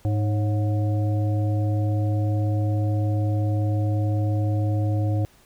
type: harmonic tone with a mistuned harmonic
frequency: 103.83 Hz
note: G#2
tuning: in tune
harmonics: 1 / 3 / 5 / 7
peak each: -20 / -30 / -34 / -37 dBFS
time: 0.05-5.25 s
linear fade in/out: 0 ms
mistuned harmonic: 5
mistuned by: +83 cents
effects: pink hiss -56 dBFS RMS until 5.45 s